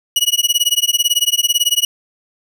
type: tone with tremolo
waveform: sawtooth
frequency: 2916 Hz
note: F#7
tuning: 26 cents flat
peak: -6 dBFS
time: 0.16-1.85 s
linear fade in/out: 2 ms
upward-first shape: sine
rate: 18 Hz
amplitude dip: 100%
effects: none